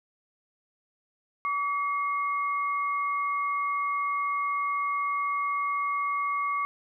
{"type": "tone pair together", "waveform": "sine", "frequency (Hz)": [1142, 2158], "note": ["D6", "C#7"], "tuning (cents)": [-49, -47], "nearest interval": "major seventh", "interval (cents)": 1102, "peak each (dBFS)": [-26, -34], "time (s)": [1.45, 6.65], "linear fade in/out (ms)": 0, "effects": []}